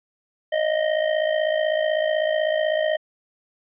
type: tone with amplitude modulation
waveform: square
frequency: 622.3 Hz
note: D#5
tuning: in tune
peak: -17 dBFS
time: 0.52-2.97 s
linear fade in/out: 10 ms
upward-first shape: sine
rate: 56 Hz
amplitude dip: 70%
effects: resampled to 8000 Hz